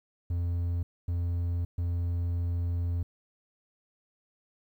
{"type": "tone bursts at uneven times", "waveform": "triangle", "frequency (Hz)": 86.5, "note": "F2", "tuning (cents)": -16, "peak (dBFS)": -25, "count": 3, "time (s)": [[0.3, 0.83], [1.08, 1.65], [1.78, 3.03]], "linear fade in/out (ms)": 5, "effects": ["11-bit"]}